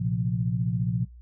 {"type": "chord", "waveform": "sine", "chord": "Bb suspended second", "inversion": "none", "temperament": "equal with one note detuned", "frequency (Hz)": [116.14, 130.81, 174.61], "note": ["Bb2", "C3", "F3"], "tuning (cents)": [-6, 0, 0], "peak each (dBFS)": [-27, -29, -28], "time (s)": [0, 1.05], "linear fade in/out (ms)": 10, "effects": ["noise-tail reverb RT60 0.2 s tail -24 dB re dry", "added 60 Hz sine -44 dBFS peak until 1.21 s"]}